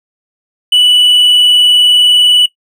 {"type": "tone with vibrato", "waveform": "triangle", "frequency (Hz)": 2960, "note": "F#7", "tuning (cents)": 0, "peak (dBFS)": -3, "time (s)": [0.72, 2.46], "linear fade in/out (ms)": 5, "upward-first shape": "sine", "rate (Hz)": 20, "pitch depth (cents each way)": 22, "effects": ["noise-tail reverb RT60 0.1 s tail -18 dB re dry"]}